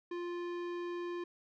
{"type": "tone with tanh clipping", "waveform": "sine", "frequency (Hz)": 349.2, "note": "F4", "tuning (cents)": 0, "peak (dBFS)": -39, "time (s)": [0.11, 1.24], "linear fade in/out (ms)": 5, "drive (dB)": 17, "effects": []}